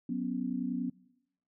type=chord; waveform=sine; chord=F# suspended fourth; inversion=none; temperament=equal; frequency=185 / 246.9 / 277.2 Hz; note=F#3 / B3 / C#4; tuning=0 / 0 / 0 cents; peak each=-37 / -33 / -37 dBFS; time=0.09-0.9 s; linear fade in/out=5 ms; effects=noise-tail reverb RT60 0.8 s tail -22 dB re dry